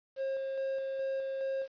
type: tone with tremolo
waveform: triangle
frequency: 537 Hz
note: C5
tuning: 45 cents sharp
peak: -29 dBFS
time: 0.16-1.68 s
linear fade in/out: 50 ms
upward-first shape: square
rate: 2.4 Hz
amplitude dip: 25%
effects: resampled to 11025 Hz + 10-bit